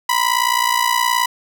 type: ring-modulated tone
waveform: sawtooth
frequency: 987.8 Hz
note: B5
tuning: in tune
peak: -8 dBFS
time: 0.09-1.26 s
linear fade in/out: 2 ms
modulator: 29.5 Hz
effects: none